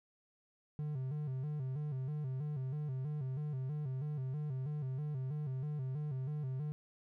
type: tone with vibrato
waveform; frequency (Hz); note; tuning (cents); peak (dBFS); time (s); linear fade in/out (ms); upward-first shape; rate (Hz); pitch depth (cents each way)
triangle; 140; C#3; +18; -34; 0.79-6.72; 0; square; 3.1; 120
effects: none